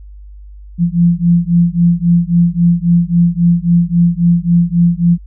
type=beating tone pair; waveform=sine; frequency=170.2 / 173.9 Hz; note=F3 / F3; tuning=-44 / -7 cents; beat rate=3.7 Hz; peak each=-11 dBFS; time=0.78-5.18 s; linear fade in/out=50 ms; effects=added 50 Hz sine -31 dBFS peak until 5.26 s